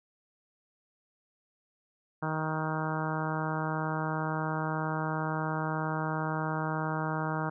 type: harmonic tone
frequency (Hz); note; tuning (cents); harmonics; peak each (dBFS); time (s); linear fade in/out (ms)
157; D#3; +16; 1 / 2 / 3 / 4 / 5 / 6 / 7 / 8 / 9 / 10; -33 / -38 / -41 / -40 / -39 / -38 / -41 / -41 / -40 / -44; 2.22-7.5; 10
effects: none